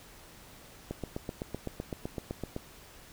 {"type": "click train", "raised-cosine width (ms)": 2, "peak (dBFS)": -21, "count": 14, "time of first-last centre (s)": [0.91, 2.564], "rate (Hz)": 7.86, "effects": ["pink hiss -53 dBFS RMS until 3.12 s"]}